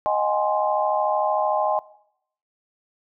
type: chord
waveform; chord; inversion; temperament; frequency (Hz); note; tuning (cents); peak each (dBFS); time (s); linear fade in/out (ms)
sine; Ab dominant seventh; second; equal with one note detuned; 622.3 / 757.3 / 830.6 / 1046.5; Eb5 / Gb5 / Ab5 / C6; 0 / +40 / 0 / 0; -23 / -28 / -23 / -26; 0.06-1.79; 0
effects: noise-tail reverb RT60 0.7 s tail -20 dB re dry